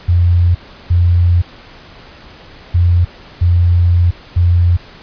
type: tone bursts at uneven times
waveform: sine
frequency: 87.31 Hz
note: F2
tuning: in tune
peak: -7 dBFS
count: 5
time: 0.08-0.55 / 0.9-1.42 / 2.74-3.05 / 3.41-4.11 / 4.36-4.77 s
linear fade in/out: 10 ms
effects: pink hiss -38 dBFS RMS until 5.02 s + resampled to 11025 Hz